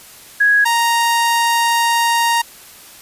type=tone pair in turn; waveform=sine / sawtooth; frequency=1661.2 / 932.3 Hz; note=G#6 / A#5; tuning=0 / 0 cents; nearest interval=minor seventh; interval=1000 cents; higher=first; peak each=-9 dBFS; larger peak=neither; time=0.4-0.65 / 0.65-2.42 s; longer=second; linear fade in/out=10 ms; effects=white hiss -40 dBFS RMS until 3.01 s + resampled to 32000 Hz